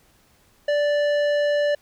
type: tone with tanh clipping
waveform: triangle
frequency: 585 Hz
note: D5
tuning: 7 cents flat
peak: -20 dBFS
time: 0.68-1.75 s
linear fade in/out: 5 ms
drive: 17 dB
effects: pink hiss -59 dBFS RMS until 1.81 s